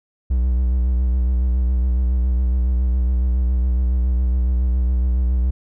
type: tone with vibrato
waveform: triangle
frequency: 62.2 Hz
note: B1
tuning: 13 cents sharp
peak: -13 dBFS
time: 0.3-5.51 s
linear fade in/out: 10 ms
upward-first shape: sine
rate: 7.2 Hz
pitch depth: 55 cents each way
effects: none